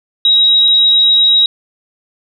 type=tone pair in turn; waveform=sine; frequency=3823 / 3823 Hz; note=A#7 / A#7; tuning=+43 / +43 cents; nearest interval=unison; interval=0 cents; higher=neither; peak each=-6 dBFS; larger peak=neither; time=0.25-0.68 / 0.68-1.46 s; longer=second; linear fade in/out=2 ms; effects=none